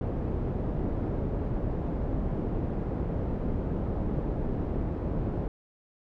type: low-pass noise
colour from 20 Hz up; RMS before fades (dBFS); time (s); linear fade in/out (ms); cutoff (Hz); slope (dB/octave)
pink; -30; 0.01-5.48; 2; 470; 12
effects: none